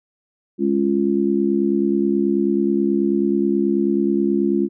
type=chord; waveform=sine; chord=Db major; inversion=second; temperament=just; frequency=207.9 / 277.2 / 346.5 Hz; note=Ab3 / Db4 / F4; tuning=+2 / 0 / -14 cents; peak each=-20 / -21 / -19 dBFS; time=0.58-4.69 s; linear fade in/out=50 ms; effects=none